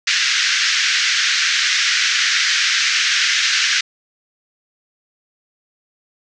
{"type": "band-pass noise", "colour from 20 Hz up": "pink", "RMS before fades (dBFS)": -17, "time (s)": [0.07, 3.81], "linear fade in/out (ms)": 5, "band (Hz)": [1500, 6400], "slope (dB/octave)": 48, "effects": []}